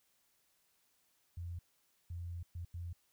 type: tone bursts at uneven times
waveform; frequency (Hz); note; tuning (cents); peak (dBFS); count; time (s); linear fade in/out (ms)
sine; 86.4; F2; -18; -40; 4; 1.37-1.59 / 2.1-2.43 / 2.55-2.65 / 2.74-2.93; 5
effects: white hiss -75 dBFS RMS until 3.12 s